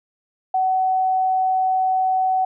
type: tone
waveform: sine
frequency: 752 Hz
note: F#5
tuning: 28 cents sharp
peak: -16 dBFS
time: 0.54-2.45 s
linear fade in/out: 5 ms
effects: none